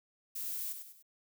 violet noise with echo, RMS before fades -39 dBFS, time 0.35-0.73 s, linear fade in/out 10 ms, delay 99 ms, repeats 3, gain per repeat -7 dB, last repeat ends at 1.027 s, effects none

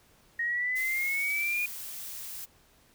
sine exponential sweep, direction up, 1864.7 to 2455 Hz, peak -27 dBFS, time 0.39-1.66 s, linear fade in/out 5 ms
blue noise, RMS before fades -40 dBFS, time 0.75-2.46 s, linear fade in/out 20 ms
effects pink hiss -62 dBFS RMS until 2.94 s

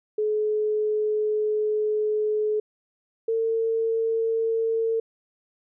sine tone pair in turn, 426.3 / 451.6 Hz, G#4 / A4, +45 / +45 cents, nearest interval minor second, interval 100 cents, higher second, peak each -21 dBFS, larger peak neither, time 0.18-2.6 / 3.28-5 s, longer first, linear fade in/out 5 ms, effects none

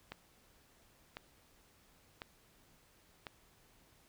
click train, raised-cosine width 0.3 ms, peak -27 dBFS, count 4, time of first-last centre 0.12-3.268 s, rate 0.953 Hz, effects pink hiss -67 dBFS RMS until 4.08 s

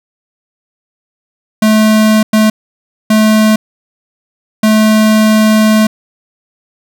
square tone bursts at uneven times, 216.4 Hz, A3, 29 cents flat, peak -6 dBFS, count 4, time 1.62-2.23 / 2.33-2.5 / 3.1-3.56 / 4.63-5.87 s, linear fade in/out 5 ms, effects none

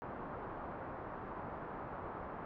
white low-pass noise, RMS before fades -45 dBFS, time 0.02-2.45 s, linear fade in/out 0 ms, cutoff 1200 Hz, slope 24 dB/octave, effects none

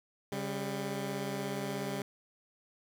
15% pulse tone pair together, 137.97 / 198.6 Hz, C#3 / G3, -8 / +23 cents, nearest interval tritone, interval 631 cents, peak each -32 / -30 dBFS, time 0.32-2.02 s, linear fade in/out 2 ms, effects none

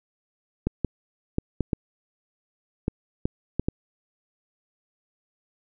clicks, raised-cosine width 3 ms, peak -10 dBFS, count 9, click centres 0.67 / 0.847 / 1.384 / 1.607 / 1.732 / 2.881 / 3.255 / 3.596 / 3.685 s, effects none

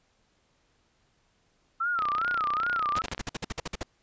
sine tone with vibrato, 1301 Hz, E6, 23 cents flat, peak -25 dBFS, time 1.8-3.02 s, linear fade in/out 10 ms, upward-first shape sine, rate 2.5 Hz, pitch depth 180 cents each way
click train, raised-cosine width 0.3 ms, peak -19 dBFS, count 38, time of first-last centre 1.99-3.18 s, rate 31.1 Hz
pink noise bursts, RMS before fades -32 dBFS, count 12, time 2.96-3.832 s, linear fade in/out 5 ms, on 25 ms, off 52 ms
effects pink hiss -69 dBFS RMS until 4.02 s + resampled to 16000 Hz

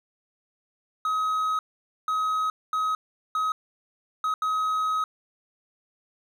triangle tone bursts at uneven times, 1269 Hz, D#6, 34 cents sharp, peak -21 dBFS, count 6, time 1.05-1.59 / 2.08-2.5 / 2.73-2.95 / 3.35-3.52 / 4.24-4.34 / 4.42-5.04 s, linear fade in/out 2 ms, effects none

